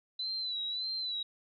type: tone with vibrato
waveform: sine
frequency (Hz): 3993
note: B7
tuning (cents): +18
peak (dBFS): -33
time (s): 0.19-1.23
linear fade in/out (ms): 5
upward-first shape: sine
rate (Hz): 1.7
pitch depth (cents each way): 69
effects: none